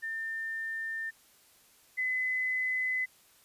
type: tone pair in turn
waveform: sine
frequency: 1800 / 2020 Hz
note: A6 / B6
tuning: +39 / +39 cents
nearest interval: major second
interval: 200 cents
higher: second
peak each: -33 / -28 dBFS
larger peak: second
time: 0.02-1.11 / 1.97-3.06 s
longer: neither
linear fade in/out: 20 ms
effects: white hiss -62 dBFS RMS until 3.44 s + resampled to 32000 Hz